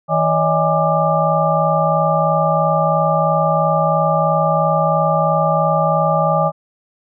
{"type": "tone cluster", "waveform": "sine", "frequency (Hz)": [160.7, 571, 634, 823, 1188], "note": ["E3", "D5", "D#5", "G#5", "D6"], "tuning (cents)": [-44, -49, 32, -16, 20], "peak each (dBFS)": -19, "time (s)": [0.08, 6.52], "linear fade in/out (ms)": 50, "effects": []}